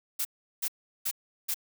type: noise bursts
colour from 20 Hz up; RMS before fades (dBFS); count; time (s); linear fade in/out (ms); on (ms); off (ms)
blue; -30; 4; 0.19-1.544; 10; 61; 370
effects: none